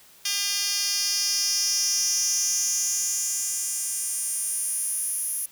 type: tone with high-pass filter sweep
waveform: 10% pulse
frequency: 402 Hz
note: G4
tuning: 44 cents sharp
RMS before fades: -26 dBFS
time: 0.25-5.46 s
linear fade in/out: 5 ms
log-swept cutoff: 4000 to 11000 Hz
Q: 4
effects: white hiss -53 dBFS RMS until 5.51 s